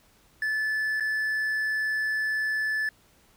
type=tone with dropouts; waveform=triangle; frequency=1739 Hz; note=A6; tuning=21 cents flat; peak=-23 dBFS; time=0.42-2.89 s; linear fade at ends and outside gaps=2 ms; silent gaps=0.999-1.006 s; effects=pink hiss -61 dBFS RMS until 3.36 s